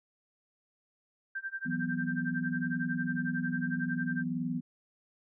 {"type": "tone with tremolo", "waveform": "sine", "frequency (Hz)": 1572, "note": "G6", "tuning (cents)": 4, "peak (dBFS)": -32, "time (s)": [1.35, 4.24], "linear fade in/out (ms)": 5, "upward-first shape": "sine", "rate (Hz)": 11, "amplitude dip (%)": 95}
{"type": "chord", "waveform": "sine", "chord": "E suspended second", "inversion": "none", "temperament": "just", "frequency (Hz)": [164.81, 185.42, 247.2], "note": ["E3", "F#3", "B3"], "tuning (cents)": [0, 4, 2], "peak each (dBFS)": [-36, -37, -33], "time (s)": [1.65, 4.61], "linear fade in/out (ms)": 20}
{"effects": []}